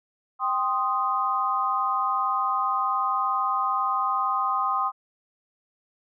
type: chord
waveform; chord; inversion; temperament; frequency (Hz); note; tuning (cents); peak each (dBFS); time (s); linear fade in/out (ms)
sine; C minor; second; equal; 784 / 1046.5 / 1244.5; G5 / C6 / Eb6; 0 / 0 / 0; -29 / -26 / -25; 0.39-4.92; 50
effects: none